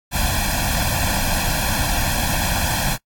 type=noise with comb filter; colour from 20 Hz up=pink; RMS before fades=-20 dBFS; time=0.11-2.98 s; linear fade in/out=50 ms; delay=1.2 ms; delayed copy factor=+0.95; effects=noise-tail reverb RT60 0.1 s tail -24 dB re dry + AAC 64 kbps